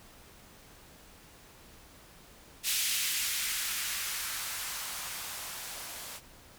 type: noise with band-pass filter sweep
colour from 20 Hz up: violet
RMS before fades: -35 dBFS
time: 2.63-6.21 s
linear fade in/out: 50 ms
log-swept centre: 2700 to 540 Hz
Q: 1.2
effects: pink hiss -55 dBFS RMS until 6.58 s